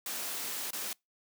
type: noise with dropouts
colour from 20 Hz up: white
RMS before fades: -37 dBFS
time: 0.06-0.93 s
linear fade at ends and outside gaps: 2 ms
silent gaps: 0.707-0.731 s
effects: noise-tail reverb RT60 0.2 s tail -26 dB re dry + high-pass 200 Hz 12 dB/octave